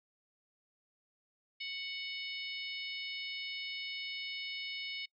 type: harmonic tone with a mistuned harmonic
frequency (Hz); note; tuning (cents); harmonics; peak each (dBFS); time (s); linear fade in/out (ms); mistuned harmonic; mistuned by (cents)
740; F#5; 0; 3 / 4 / 5 / 6 / 7; -42 / -44 / -46 / -48 / -49; 1.6-5.06; 10; 6; -31
effects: noise-tail reverb RT60 0.1 s tail -26 dB re dry